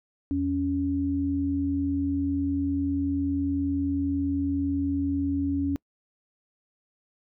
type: tone pair together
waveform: sine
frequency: 82.98 / 279.1 Hz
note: E2 / C#4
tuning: +12 / +12 cents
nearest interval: octave + major sixth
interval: 2100 cents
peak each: -31 / -24 dBFS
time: 0.31-5.76 s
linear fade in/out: 0 ms
effects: noise-tail reverb RT60 0.1 s tail -26 dB re dry